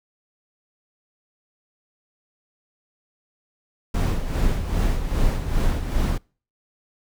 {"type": "noise with tremolo", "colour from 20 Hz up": "brown", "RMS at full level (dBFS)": -19, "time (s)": [3.94, 6.18], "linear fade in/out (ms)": 5, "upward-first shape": "sine", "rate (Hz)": 2.5, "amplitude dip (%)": 60, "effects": ["noise-tail reverb RT60 0.4 s tail -26 dB re dry"]}